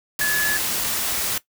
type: tone in noise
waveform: sine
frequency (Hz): 1709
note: G#6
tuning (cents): +49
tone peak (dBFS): -18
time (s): 0.21-0.57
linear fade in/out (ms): 2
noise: white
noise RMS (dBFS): -24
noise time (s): 0.19-1.38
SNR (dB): +3
effects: noise-tail reverb RT60 0.1 s tail -17 dB re dry